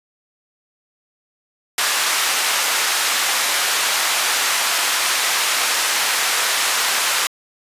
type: band-pass noise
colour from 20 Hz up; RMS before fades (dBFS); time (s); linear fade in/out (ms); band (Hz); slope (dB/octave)
pink; -19; 1.78-7.27; 2; 1100 to 12000; 12
effects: resampled to 32000 Hz